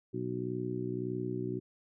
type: harmonic tone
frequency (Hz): 61.74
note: B1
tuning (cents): 0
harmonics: 2 / 3 / 4 / 5 / 6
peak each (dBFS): -39 / -41 / -43 / -39 / -37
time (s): 0.13-1.6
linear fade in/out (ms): 20
effects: none